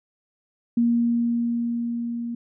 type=tone with level ramp; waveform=sine; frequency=235.5 Hz; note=A#3; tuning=18 cents sharp; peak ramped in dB=-16 to -27 dBFS; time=0.77-2.35 s; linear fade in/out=5 ms; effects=none